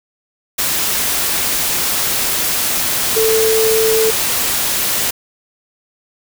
sine tone in noise, 442.9 Hz, A4, 11 cents sharp, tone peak -12 dBFS, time 3.16-4.11 s, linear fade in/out 10 ms, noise white, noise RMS -17 dBFS, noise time 0.58-5.11 s, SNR +2 dB, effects none

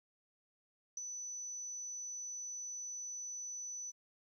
sine tone with ADSR envelope, 5980 Hz, F#8, 17 cents sharp, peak -36 dBFS, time 0.97-3.92 s, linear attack 4 ms, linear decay 17 ms, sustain -5 dB, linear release 28 ms, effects tanh soft clip ceiling -33 dBFS + 13-bit

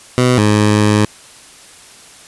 15% pulse tone pair in turn, 125.3 / 105.36 Hz, B2 / G#2, +25 / +25 cents, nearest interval minor third, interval 300 cents, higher first, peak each -3 dBFS, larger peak neither, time 0.18-0.38 / 0.38-1.05 s, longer second, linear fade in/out 0 ms, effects white hiss -40 dBFS RMS until 2.27 s + resampled to 24000 Hz

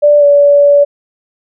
sine tone with pitch glide, 587 to 573.9 Hz, D5 to D5, -1 to -40 cents, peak -3 dBFS, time 0.02-0.85 s, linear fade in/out 20 ms, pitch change -39 cents, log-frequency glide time 0.19-0.24 s, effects none

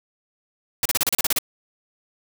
white noise bursts, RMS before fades -20 dBFS, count 10, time 0.83-1.386 s, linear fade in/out 2 ms, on 25 ms, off 34 ms, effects none

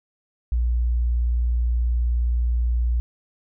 sine tone, 59.5 Hz, A#1, 36 cents sharp, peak -18 dBFS, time 0.52-3 s, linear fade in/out 0 ms, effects none

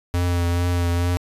square tone with vibrato, 87.31 Hz, F2, in tune, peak -19 dBFS, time 0.14-1.17 s, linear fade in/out 0 ms, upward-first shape triangle, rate 2.3 Hz, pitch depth 26 cents each way, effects resampled to 32000 Hz

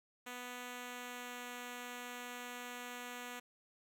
5% pulse tone with pitch glide, 246.9 to 245.1 Hz, B3 to B3, 0 to -13 cents, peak -33 dBFS, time 0.26-3.4 s, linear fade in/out 10 ms, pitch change -13 cents, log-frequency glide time 0.63-1.49 s, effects none

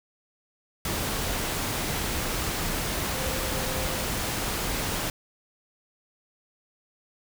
sine tone in noise, 521 Hz, C5, 7 cents flat, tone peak -36 dBFS, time 3.14-4.04 s, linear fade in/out 2 ms, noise pink, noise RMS -29 dBFS, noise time 0.85-5.1 s, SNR -10 dB, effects none

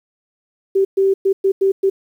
sine tone bursts at uneven times, 388.1 Hz, G4, 17 cents flat, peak -11 dBFS, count 6, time 0.75-0.85 / 0.97-1.14 / 1.25-1.33 / 1.44-1.52 / 1.61-1.72 / 1.83-1.9 s, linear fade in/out 10 ms, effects 8-bit

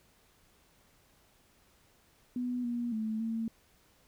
sine tone with pitch steps, 247.1 / 239.1 / 218.9 / 225.9 Hz, B3 / A#3 / A3 / A3, +1 / +44 / -9 / +46 cents, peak -31 dBFS, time 2.36-3.48 s, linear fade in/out 2 ms, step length 280 ms, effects pink hiss -66 dBFS RMS until 4.07 s

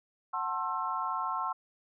sine chord, F# half-diminished seventh, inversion none, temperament just, 740 / 888 / 1065.6 / 1332 Hz, F#5 / A5 / C6 / E6, 0 / +16 / +31 / +18 cents, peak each -39 / -37 / -33 / -36 dBFS, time 0.33-1.53 s, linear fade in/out 10 ms, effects none

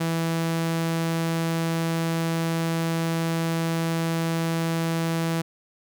sawtooth tone, 164.81 Hz, E3, in tune, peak -19 dBFS, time 0-5.42 s, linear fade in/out 10 ms, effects none

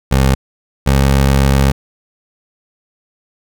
20% pulse tone pair in turn, 66.7 / 68.06 Hz, C2 / C#2, +34 / -31 cents, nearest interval unison, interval 35 cents, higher second, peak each -4 dBFS, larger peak neither, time 0.11-0.35 / 0.86-1.72 s, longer second, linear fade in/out 10 ms, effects none

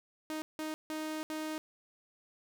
sawtooth tone bursts at uneven times, 311.1 Hz, D#4, in tune, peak -32 dBFS, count 4, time 0.3-0.42 / 0.59-0.74 / 0.9-1.23 / 1.3-1.58 s, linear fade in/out 0 ms, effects none

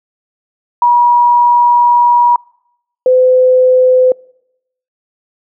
sine tone pair in turn, 962 / 509.6 Hz, B5 / C5, -46 / -46 cents, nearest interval major seventh, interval 1100 cents, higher first, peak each -5 / -5 dBFS, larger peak neither, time 0.82-2.36 / 3.06-4.12 s, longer first, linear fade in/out 2 ms, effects noise-tail reverb RT60 0.8 s tail -26 dB re dry

